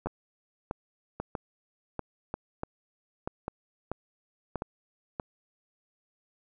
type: two click trains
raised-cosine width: 1 ms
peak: -18 / -18 dBFS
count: 5 / 9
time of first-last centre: 0.06-4.621 / 0.07-5.198 s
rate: 0.877 / 1.56 Hz
effects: none